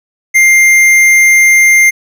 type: tone with tanh clipping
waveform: sine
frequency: 2100 Hz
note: C7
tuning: 6 cents sharp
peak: -5 dBFS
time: 0.34-1.91 s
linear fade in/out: 20 ms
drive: 14 dB
effects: none